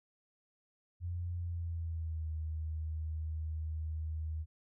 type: tone with pitch glide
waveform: sine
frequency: 87.31 to 78.69 Hz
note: F2 to D#2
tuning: 0 to +20 cents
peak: -35 dBFS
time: 1-4.46 s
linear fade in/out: 50 ms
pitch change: -180 cents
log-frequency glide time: 1.36-2.29 s
effects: none